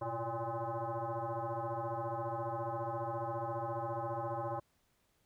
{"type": "tone with frequency modulation", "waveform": "sine", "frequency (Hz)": 122.8, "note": "B2", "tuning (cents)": -9, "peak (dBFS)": -35, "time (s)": [0.01, 4.6], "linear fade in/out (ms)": 10, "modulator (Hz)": 231, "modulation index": 4.3, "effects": ["pink hiss -75 dBFS RMS until 5.25 s"]}